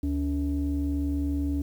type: tone pair together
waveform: sine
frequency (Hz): 73.2 / 284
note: D2 / C#4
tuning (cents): -5 / +42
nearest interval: octave + major seventh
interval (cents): 2347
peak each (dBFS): -26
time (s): 0.03-1.62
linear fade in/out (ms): 5
effects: tanh soft clip ceiling -20 dBFS + 9-bit